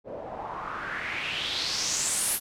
white noise with low-pass filter sweep, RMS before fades -31 dBFS, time 0.04-2.4 s, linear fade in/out 50 ms, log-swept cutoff 510 to 12000 Hz, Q 3.9, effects none

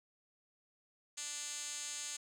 5% pulse tone with band-pass filter, 293.7 Hz, D4, in tune, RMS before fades -43 dBFS, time 1.17-2.17 s, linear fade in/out 10 ms, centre 6400 Hz, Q 9.6, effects none

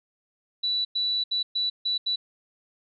sine tone bursts at uneven times, 3951 Hz, B7, in tune, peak -23 dBFS, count 6, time 0.63-0.85 / 0.95-1.24 / 1.31-1.43 / 1.55-1.7 / 1.85-1.98 / 2.06-2.16 s, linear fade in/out 10 ms, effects none

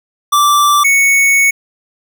square tone pair in turn, 1170 / 2218 Hz, D6 / C#7, -7 / 0 cents, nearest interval major seventh, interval 1107 cents, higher second, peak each -8 dBFS, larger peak neither, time 0.32-0.84 / 0.84-1.51 s, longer second, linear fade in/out 10 ms, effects none

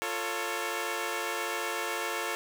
10% pulse chord, F augmented, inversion none, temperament equal with one note detuned, 349.2 / 445.1 / 554.4 Hz, F4 / A4 / C#5, 0 / +20 / 0 cents, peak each -28 / -26 / -28 dBFS, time 0.02-2.35 s, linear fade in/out 0 ms, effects none

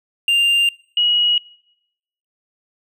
triangle / sine tone pair in turn, 2794 / 2904 Hz, F7 / F#7, 0 / -33 cents, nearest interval minor second, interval 67 cents, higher second, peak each -11 / -13 dBFS, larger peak first, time 0.28-0.69 / 0.97-1.38 s, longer neither, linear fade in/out 2 ms, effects noise-tail reverb RT60 0.9 s tail -26 dB re dry

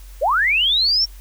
sine linear sweep, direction up, 466.2 to 5588 Hz, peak -14 dBFS, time 0.21-1.06 s, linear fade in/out 20 ms, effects added 46 Hz sine -36 dBFS peak until 1.2 s + white hiss -49 dBFS RMS until 1.2 s

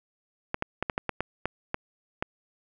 clicks, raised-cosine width 0.5 ms, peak -12 dBFS, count 10, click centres 0.544 / 0.624 / 0.826 / 0.898 / 0.979 / 1.093 / 1.206 / 1.456 / 1.744 / 2.225 s, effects none

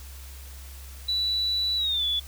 sine tone with pitch glide, 3951 to 3440 Hz, B7 to A7, 0 to -40 cents, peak -23 dBFS, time 1.08-2.2 s, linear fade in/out 10 ms, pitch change -240 cents, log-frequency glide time 1.77-2.05 s, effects added 67 Hz sine -40 dBFS peak until 2.27 s + white hiss -48 dBFS RMS until 2.27 s

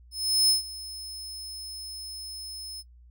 sawtooth tone with ADSR envelope, 5200 Hz, E8, 24 cents flat, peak -16 dBFS, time 0.11-2.83 s, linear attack 380 ms, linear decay 130 ms, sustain -19 dB, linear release 36 ms, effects noise-tail reverb RT60 0.1 s tail -18 dB re dry + added 60 Hz sine -50 dBFS peak until 3.1 s

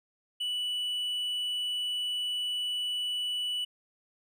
triangle tone, 2960 Hz, F#7, in tune, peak -28 dBFS, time 0.4-3.65 s, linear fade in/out 10 ms, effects none

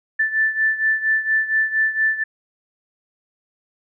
sine beating tone pair, 1760 / 1764.3 Hz, A6 / A6, 0 / +4 cents, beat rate 4.3 Hz, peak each -18 / -22 dBFS, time 0.19-2.24 s, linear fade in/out 10 ms, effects none

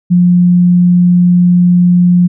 sine tone, 177.3 Hz, F3, 26 cents sharp, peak -4 dBFS, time 0.1-2.28 s, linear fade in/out 20 ms, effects none

